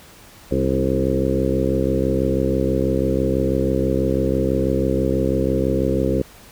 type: harmonic tone with a mistuned harmonic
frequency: 66.1 Hz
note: C2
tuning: 18 cents sharp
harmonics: 1 / 2 / 3 / 4 / 5 / 6 / 7 / 8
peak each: -25 / -25 / -25 / -25 / -25 / -25 / -25 / -25 dBFS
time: 0.51-6.22 s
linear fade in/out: 5 ms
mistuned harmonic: 4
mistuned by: +34 cents
effects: pink hiss -45 dBFS RMS until 6.51 s